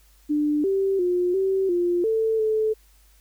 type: tone with pitch steps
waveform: sine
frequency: 297.5 / 388.8 / 356.9 / 384.2 / 350.7 / 444.2 / 435.4 Hz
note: D4 / G4 / F4 / G4 / F4 / A4 / A4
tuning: +22 / -14 / +38 / -35 / +7 / +16 / -18 cents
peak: -19 dBFS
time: 0.29-2.74 s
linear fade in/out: 20 ms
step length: 350 ms
effects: added 50 Hz sine -54 dBFS peak until 3.2 s + white hiss -60 dBFS RMS until 3.2 s